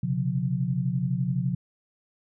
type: tone cluster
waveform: sine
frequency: 127.4 / 139.2 / 179 Hz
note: C3 / C#3 / F3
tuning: -46 / +8 / +43 cents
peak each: -28 dBFS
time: 0.03-1.55 s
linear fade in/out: 5 ms
effects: none